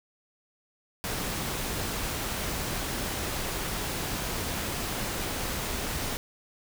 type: noise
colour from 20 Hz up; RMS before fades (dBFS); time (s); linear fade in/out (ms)
pink; -32; 1.04-6.17; 0
effects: none